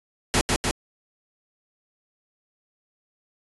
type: noise with echo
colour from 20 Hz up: pink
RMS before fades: -20 dBFS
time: 0.34-0.41 s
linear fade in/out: 0 ms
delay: 150 ms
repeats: 2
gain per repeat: -2 dB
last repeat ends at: 0.71 s
effects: resampled to 24000 Hz